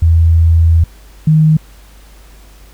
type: tone pair in turn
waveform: sine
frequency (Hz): 82.41 / 155.97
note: E2 / D#3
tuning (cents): 0 / +5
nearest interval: major seventh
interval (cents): 1105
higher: second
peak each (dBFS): -5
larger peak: neither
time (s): 0.02-0.84 / 1.27-1.57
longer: first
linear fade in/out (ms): 5
effects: added 50 Hz sine -37 dBFS peak until 2.73 s + pink hiss -45 dBFS RMS until 2.73 s